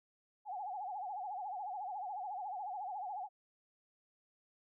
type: tone with vibrato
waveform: sine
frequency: 784 Hz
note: G5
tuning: in tune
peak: -39 dBFS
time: 0.45-3.29 s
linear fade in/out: 50 ms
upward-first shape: sine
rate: 14 Hz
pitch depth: 150 cents each way
effects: none